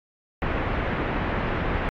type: low-pass noise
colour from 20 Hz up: pink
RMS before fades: -26 dBFS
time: 0.42-1.89 s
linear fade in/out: 0 ms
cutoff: 2300 Hz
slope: 24 dB/octave
effects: AAC 48 kbps